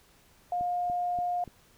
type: tone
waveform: sine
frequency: 710 Hz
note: F5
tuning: 28 cents sharp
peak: -27 dBFS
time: 0.52-1.44 s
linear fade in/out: 2 ms
type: click train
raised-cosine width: 3 ms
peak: -31 dBFS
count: 4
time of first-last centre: 0.61-1.477 s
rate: 3.46 Hz
effects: pink hiss -61 dBFS RMS until 1.77 s